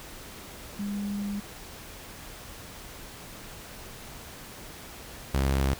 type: tone pair in turn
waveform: sine / sawtooth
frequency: 202.8 / 67.68 Hz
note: G#3 / C#2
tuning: -41 / -41 cents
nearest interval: octave + perfect fifth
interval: 1900 cents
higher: first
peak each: -29 / -19 dBFS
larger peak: second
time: 0.79-1.4 / 5.34-5.74 s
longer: first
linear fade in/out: 5 ms
effects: pink hiss -44 dBFS RMS until 5.79 s